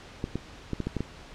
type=clicks; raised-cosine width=3 ms; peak=-16 dBFS; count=7; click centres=0.241 / 0.356 / 0.733 / 0.803 / 0.87 / 0.967 / 1.006 s; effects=pink hiss -47 dBFS RMS until 1.34 s + low-pass 5000 Hz 12 dB/octave